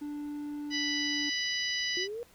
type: tone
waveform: triangle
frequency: 293.7 Hz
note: D4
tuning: in tune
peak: -33 dBFS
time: 0.01-1.3 s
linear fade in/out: 10 ms
type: harmonic tone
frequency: 987.8 Hz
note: B5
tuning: in tune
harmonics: 2 / 3 / 4 / 5 / 6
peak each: -34 / -35 / -39 / -35 / -42 dBFS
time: 0.7-2.08 s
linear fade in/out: 50 ms
type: exponential sweep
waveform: sine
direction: up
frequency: 349.2 to 488.1 Hz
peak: -35 dBFS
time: 1.97-2.23 s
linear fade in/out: 0 ms
effects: pink hiss -60 dBFS RMS until 2.34 s